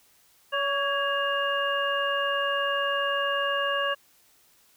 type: harmonic tone with a mistuned harmonic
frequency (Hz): 564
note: C#5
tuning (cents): +30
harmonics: 1 / 2 / 3 / 5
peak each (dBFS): -29 / -29 / -29 / -31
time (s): 0.52-3.95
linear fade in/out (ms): 20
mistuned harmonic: 3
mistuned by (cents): -42
effects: white hiss -61 dBFS RMS until 4.76 s